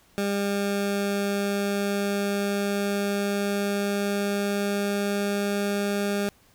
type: tone with pitch glide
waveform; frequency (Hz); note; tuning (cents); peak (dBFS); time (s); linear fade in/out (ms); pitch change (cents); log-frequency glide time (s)
20% pulse; 200.7 to 202.3; G3 to G#3; +41 to -45; -19; 0.18-6.29; 0; +14; 1.03-5.62
effects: pink hiss -59 dBFS RMS until 6.54 s